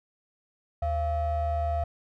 triangle ring-modulated tone, 304.7 Hz, D#4, 36 cents flat, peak -20 dBFS, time 0.82-1.84 s, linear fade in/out 5 ms, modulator 382 Hz, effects none

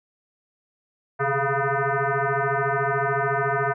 sine tone with frequency modulation, 408.6 Hz, G#4, 28 cents flat, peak -20 dBFS, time 1.19-3.74 s, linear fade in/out 20 ms, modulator 277 Hz, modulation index 4.7, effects none

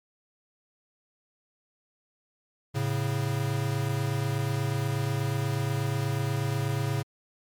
square tone pair together, 110 / 138.26 Hz, A2 / C#3, 0 / -4 cents, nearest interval major third, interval 396 cents, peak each -30 / -29 dBFS, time 2.74-7.03 s, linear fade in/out 20 ms, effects MP3 96 kbps

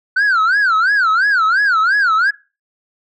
sine tone with vibrato, 1468 Hz, F#6, 14 cents flat, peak -8 dBFS, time 0.16-2.31 s, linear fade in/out 10 ms, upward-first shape sine, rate 2.9 Hz, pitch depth 240 cents each way, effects noise-tail reverb RT60 0.3 s tail -21 dB re dry + tanh soft clip ceiling -10 dBFS

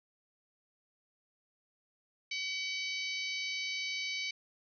harmonic tone with a mistuned harmonic, 758 Hz, F#5, 42 cents sharp, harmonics 3 / 4 / 5 / 6 / 7 / 8, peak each -37 / -43 / -43 / -42 / -48 / -48 dBFS, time 2.31-4.31 s, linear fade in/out 5 ms, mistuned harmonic 5, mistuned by +41 cents, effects none

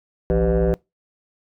sine tone with frequency modulation, 280.1 Hz, C#4, 18 cents sharp, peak -13 dBFS, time 0.3-0.74 s, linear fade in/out 0 ms, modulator 109 Hz, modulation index 2.6, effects noise-tail reverb RT60 0.2 s tail -25 dB re dry + tanh soft clip ceiling -14 dBFS

